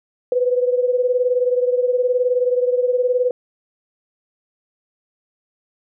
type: beating tone pair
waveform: sine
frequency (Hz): 493.9 / 512.9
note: B4 / C5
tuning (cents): 0 / -35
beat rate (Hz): 19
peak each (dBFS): -16 / -21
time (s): 0.32-3.31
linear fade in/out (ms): 2
effects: none